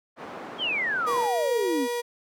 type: band-pass noise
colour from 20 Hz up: white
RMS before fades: -39 dBFS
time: 0.16-1.29 s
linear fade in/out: 50 ms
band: 210 to 960 Hz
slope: 12 dB/octave
type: exponential sweep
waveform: sine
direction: down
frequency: 3322 to 241.2 Hz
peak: -24 dBFS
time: 0.58-1.88 s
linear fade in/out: 50 ms
type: tone with vibrato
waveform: 35% pulse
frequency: 478.5 Hz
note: A#4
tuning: 45 cents sharp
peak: -25 dBFS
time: 1.06-2.02 s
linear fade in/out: 20 ms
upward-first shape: sine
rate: 1.6 Hz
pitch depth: 9 cents each way
effects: none